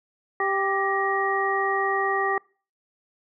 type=harmonic tone with a mistuned harmonic; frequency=392 Hz; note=G4; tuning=in tune; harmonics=1 / 2 / 3 / 5; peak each=-27 / -27 / -27 / -27 dBFS; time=0.4-2.38 s; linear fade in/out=2 ms; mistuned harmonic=5; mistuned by=-62 cents; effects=noise-tail reverb RT60 0.4 s tail -26 dB re dry